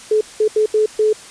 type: tone bursts at uneven times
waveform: sine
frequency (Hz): 429.5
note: A4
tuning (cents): -42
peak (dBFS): -11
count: 5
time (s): 0.11-0.21 / 0.4-0.48 / 0.56-0.66 / 0.74-0.86 / 0.99-1.13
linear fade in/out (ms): 5
effects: white hiss -38 dBFS RMS until 1.3 s + resampled to 22050 Hz